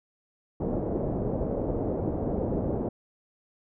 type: low-pass noise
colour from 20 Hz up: white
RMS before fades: -29 dBFS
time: 0.6-2.89 s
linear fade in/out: 5 ms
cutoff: 540 Hz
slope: 24 dB/octave
effects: none